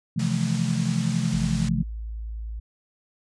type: chord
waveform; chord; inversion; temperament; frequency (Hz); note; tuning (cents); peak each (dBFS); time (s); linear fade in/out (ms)
sine; F major seventh; second; just; 130.96 / 163.7 / 174.61 / 218.3; C3 / E3 / F3 / A3; +2 / -12 / 0 / -13; -27; 0.16-1.83; 10
type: low-pass noise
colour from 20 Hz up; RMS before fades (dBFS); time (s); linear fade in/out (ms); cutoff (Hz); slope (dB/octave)
white; -39; 0.19-1.69; 5; 7900; 24
type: tone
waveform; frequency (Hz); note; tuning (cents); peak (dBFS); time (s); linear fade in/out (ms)
sine; 55; A1; 0; -30; 1.33-2.6; 10
effects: resampled to 24000 Hz